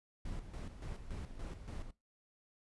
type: noise with tremolo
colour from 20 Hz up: brown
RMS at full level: -42 dBFS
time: 0.25-1.91 s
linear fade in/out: 5 ms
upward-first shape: square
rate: 3.5 Hz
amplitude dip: 60%
effects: noise-tail reverb RT60 0.2 s tail -19 dB re dry + resampled to 24000 Hz